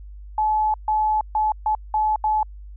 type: tone bursts at uneven times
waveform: sine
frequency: 859 Hz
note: A5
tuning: 42 cents flat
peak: -17 dBFS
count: 6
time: 0.38-0.74 / 0.88-1.21 / 1.35-1.52 / 1.66-1.75 / 1.94-2.16 / 2.24-2.43 s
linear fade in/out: 2 ms
effects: added 50 Hz sine -36 dBFS peak until 2.76 s